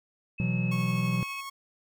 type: tone with pitch glide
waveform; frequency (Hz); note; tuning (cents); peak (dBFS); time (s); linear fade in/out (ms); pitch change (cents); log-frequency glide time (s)
sine; 2582 to 2557; E7 to D#7; -37 to +47; -36; 0.38-1.41; 10; -16; 1-1.22
type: chord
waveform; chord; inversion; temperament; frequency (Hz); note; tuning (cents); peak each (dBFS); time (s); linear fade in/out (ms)
triangle; B suspended fourth; none; equal; 123.47 / 164.81 / 185; B2 / E3 / F#3; 0 / 0 / 0; -27 / -29 / -27; 0.4-1.23; 0
type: tone with tremolo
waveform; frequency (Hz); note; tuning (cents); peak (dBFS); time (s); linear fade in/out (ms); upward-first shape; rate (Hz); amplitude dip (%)
sawtooth; 1098; C#6; -17; -32; 0.71-1.5; 10; sine; 12; 25
effects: none